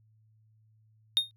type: tone with exponential decay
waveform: triangle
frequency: 3690 Hz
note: A#7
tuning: 18 cents flat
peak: -16 dBFS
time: 1.17-1.31 s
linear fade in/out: 0 ms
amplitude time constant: 29 ms
effects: added 109 Hz sine -61 dBFS peak until 1.36 s